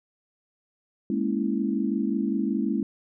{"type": "chord", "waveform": "sine", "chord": "A# half-diminished seventh", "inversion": "third", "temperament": "equal", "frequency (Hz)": [207.7, 233.1, 277.2, 329.6], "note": ["G#3", "A#3", "C#4", "E4"], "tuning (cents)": [0, 0, 0, 0], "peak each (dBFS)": [-27, -29, -29, -30], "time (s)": [1.1, 2.83], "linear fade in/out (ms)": 2, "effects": []}